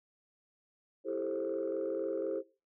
sine chord, A minor seventh, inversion second, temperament just, 330 / 396 / 440 / 528 Hz, E4 / G4 / A4 / C5, +2 / +18 / 0 / +16 cents, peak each -38 / -37 / -37 / -36 dBFS, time 1.04-2.43 s, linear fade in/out 50 ms, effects noise-tail reverb RT60 0.3 s tail -18 dB re dry + tanh soft clip ceiling -26 dBFS

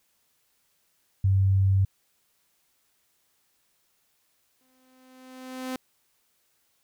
sine tone, 96.6 Hz, G2, 25 cents flat, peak -18 dBFS, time 1.24-1.85 s, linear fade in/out 5 ms
sawtooth tone with exponential growth, 257.6 Hz, C4, 27 cents flat, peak -25 dBFS, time 4.61-5.76 s, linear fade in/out 1 ms, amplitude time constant 250 ms
effects white hiss -70 dBFS RMS until 6.83 s

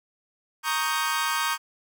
sawtooth chord, Eb dominant seventh, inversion second, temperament equal, 932.3 / 1108.7 / 1244.5 / 1568 Hz, Bb5 / Db6 / Eb6 / G6, 0 / 0 / 0 / 0 cents, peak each -26 dBFS, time 0.63-1.58 s, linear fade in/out 50 ms, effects none

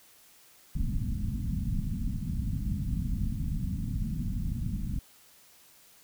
pink low-pass noise, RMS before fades -31 dBFS, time 0.75-4.99 s, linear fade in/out 5 ms, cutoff 240 Hz, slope 48 dB/octave, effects white hiss -58 dBFS RMS until 6.03 s

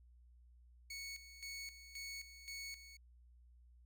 20% pulse tone with tremolo, 2217 Hz, C#7, in tune, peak -40 dBFS, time 0.9-2.97 s, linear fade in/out 5 ms, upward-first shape square, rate 1.9 Hz, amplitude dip 70%, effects added 60 Hz sine -61 dBFS peak until 3.85 s

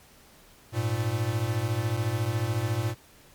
square beating tone pair, 103.2 / 117.2 Hz, G#2 / A#2, -10 / +10 cents, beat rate 14 Hz, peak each -30 / -28 dBFS, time 0.72-2.95 s, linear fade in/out 50 ms, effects pink hiss -55 dBFS RMS until 3.34 s + MP3 96 kbps

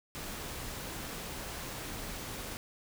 pink noise, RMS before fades -41 dBFS, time 0.15-2.57 s, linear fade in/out 0 ms, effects none

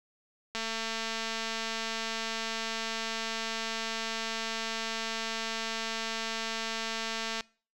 click train, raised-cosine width 0.2 ms, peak -17 dBFS, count 1544, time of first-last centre 0.55-7.408 s, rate 225 Hz, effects noise-tail reverb RT60 0.4 s tail -23 dB re dry

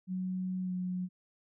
sine tone with pitch glide, 185 to 182.14 Hz, F#3 to F#3, 0 to -27 cents, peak -32 dBFS, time 0.07-1.09 s, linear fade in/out 50 ms, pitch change -27 cents, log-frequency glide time 0.62-0.73 s, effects none

